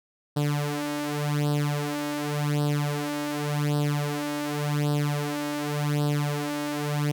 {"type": "tone with flanger", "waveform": "sawtooth", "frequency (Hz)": 146.83, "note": "D3", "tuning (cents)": 0, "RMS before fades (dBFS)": -27, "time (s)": [0.36, 7.12], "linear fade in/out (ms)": 10, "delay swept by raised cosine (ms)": [0.22, 3.62], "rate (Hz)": 0.88, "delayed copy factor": 0.8, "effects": []}